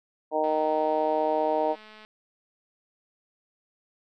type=harmonic tone; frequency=155 Hz; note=D#3; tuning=6 cents flat; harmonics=2 / 3 / 4 / 5 / 6; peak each=-33 / -29 / -26 / -29 / -30 dBFS; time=0.31-1.76 s; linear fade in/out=50 ms
type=click train; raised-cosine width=0.3 ms; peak=-33 dBFS; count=347; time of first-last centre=0.44-2.049 s; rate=215 Hz
effects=none